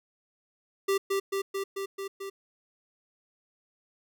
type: tone with echo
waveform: square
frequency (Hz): 392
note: G4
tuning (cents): 0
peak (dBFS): -24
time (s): 0.88-0.98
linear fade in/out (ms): 10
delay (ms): 220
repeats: 6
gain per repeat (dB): -2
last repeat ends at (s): 2.3
effects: none